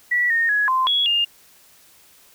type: tone with pitch steps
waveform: sine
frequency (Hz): 1947 / 1842 / 1678 / 1039 / 3349 / 2819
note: B6 / A#6 / G#6 / C6 / G#7 / F7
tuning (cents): -25 / -21 / +17 / -12 / +14 / +16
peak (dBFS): -16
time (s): 0.11-1.25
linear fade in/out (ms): 10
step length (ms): 190
effects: white hiss -52 dBFS RMS until 2.34 s